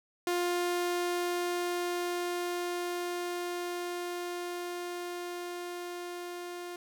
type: tone with level ramp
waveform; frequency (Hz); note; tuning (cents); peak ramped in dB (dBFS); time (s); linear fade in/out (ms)
sawtooth; 352.2; F4; +15; -24 to -35; 0.27-6.76; 2
effects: none